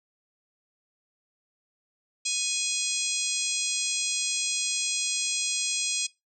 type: harmonic tone with a mistuned harmonic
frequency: 830.6 Hz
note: G#5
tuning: in tune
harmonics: 3 / 4 / 5 / 6 / 7 / 8 / 9 / 10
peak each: -34 / -34 / -34 / -34 / -34 / -34 / -34 / -34 dBFS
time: 2.25-6.07 s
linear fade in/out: 10 ms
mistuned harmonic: 9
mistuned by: +16 cents
effects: noise-tail reverb RT60 0.2 s tail -20 dB re dry